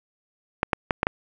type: clicks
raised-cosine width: 0.5 ms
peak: -5 dBFS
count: 5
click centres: 0.631 / 0.732 / 0.908 / 1.031 / 1.069 s
effects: none